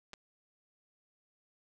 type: clicks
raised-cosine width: 0.2 ms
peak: -29 dBFS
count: 2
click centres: 0.133 / 0.138 s
effects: none